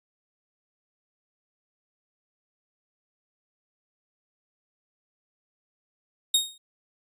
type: tone with exponential decay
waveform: sawtooth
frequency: 3729 Hz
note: A#7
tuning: in tune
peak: -13 dBFS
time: 6.34-6.58 s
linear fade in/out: 5 ms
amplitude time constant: 52 ms
effects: resampled to 32000 Hz